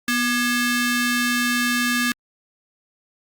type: ring-modulated tone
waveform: sawtooth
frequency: 960 Hz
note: B5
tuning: 49 cents flat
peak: -12 dBFS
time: 0.08-2.12 s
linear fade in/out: 2 ms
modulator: 716 Hz
effects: Opus 48 kbps